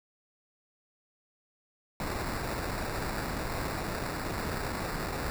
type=noise with sample-and-hold; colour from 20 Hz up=pink; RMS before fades=-34 dBFS; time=2-5.3 s; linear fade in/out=0 ms; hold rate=3150 Hz; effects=none